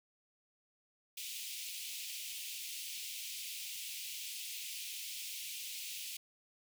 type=high-pass noise; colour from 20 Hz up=pink; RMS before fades=-44 dBFS; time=1.17-6.17 s; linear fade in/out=5 ms; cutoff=2400 Hz; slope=48 dB/octave; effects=none